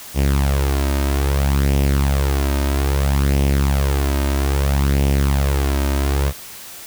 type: tone with flanger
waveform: sawtooth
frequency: 69.3 Hz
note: C#2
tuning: in tune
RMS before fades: -17 dBFS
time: 0.14-6.33 s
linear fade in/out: 50 ms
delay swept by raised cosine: 0.34 to 3.24 ms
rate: 0.61 Hz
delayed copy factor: +0.6
effects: white hiss -36 dBFS RMS until 6.86 s